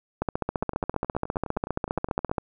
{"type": "two click trains", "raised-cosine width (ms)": 1, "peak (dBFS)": [-20, -11], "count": [17, 33], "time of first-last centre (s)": [[0.63, 2.295], [0.22, 2.382]], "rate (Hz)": [9.61, 14.8], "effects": []}